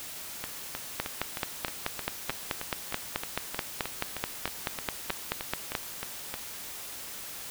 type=two click trains; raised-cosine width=0.3 ms; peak=-11 / -17 dBFS; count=23 / 20; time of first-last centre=1-5.752 / 0.44-6.341 s; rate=4.63 / 3.22 Hz; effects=white hiss -41 dBFS RMS until 7.5 s